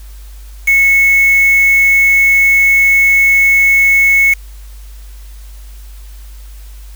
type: tone with quantisation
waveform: sine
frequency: 2198 Hz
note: C#7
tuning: 15 cents flat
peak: -6 dBFS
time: 0.67-4.34 s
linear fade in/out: 10 ms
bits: 3
effects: added 50 Hz sine -29 dBFS peak until 6.95 s + white hiss -44 dBFS RMS until 6.95 s